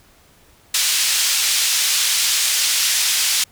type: band-pass noise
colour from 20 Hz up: pink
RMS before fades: -18 dBFS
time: 0.74-3.44 s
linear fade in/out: 5 ms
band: 3300 to 10000 Hz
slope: 12 dB/octave
effects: pink hiss -52 dBFS RMS until 3.51 s